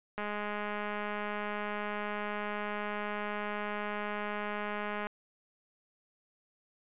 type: click train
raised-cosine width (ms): 0.5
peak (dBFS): -22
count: 1018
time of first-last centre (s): 0.18-5.069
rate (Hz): 208
effects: resampled to 8000 Hz